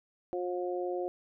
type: harmonic tone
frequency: 178.9 Hz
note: F3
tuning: 42 cents sharp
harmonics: 2 / 3 / 4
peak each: -33 / -37 / -39 dBFS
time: 0.33-1.08 s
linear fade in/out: 0 ms
effects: none